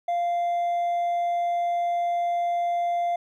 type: tone with hard clipping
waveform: sine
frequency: 695 Hz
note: F5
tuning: 9 cents flat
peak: -23 dBFS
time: 0.08-3.16 s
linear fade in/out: 5 ms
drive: 2 dB
effects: none